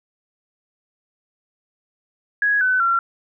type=tone with pitch steps; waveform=sine; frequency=1664 / 1508.4 / 1367.3 Hz; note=G#6 / F#6 / F6; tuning=+3 / +33 / -37 cents; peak=-15 dBFS; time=2.42-2.99 s; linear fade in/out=2 ms; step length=190 ms; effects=none